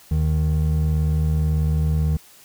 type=tone pair together; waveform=triangle; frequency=76.7 / 154.87 Hz; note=D#2 / D#3; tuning=-24 / -8 cents; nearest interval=octave; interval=1216 cents; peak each=-17 / -19 dBFS; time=0.11-2.17 s; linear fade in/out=5 ms; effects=white hiss -49 dBFS RMS until 2.44 s